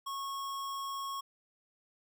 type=tone; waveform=square; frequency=1097 Hz; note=C#6; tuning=18 cents flat; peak=-37 dBFS; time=0.06-1.21 s; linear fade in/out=10 ms; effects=none